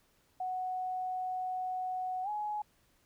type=tone with pitch glide; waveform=sine; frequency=740 to 840.3 Hz; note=F#5 to G#5; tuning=0 to +20 cents; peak=-33 dBFS; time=0.4-2.62 s; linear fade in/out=5 ms; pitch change=+220 cents; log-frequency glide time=2.23-2.29 s; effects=pink hiss -70 dBFS RMS until 3.05 s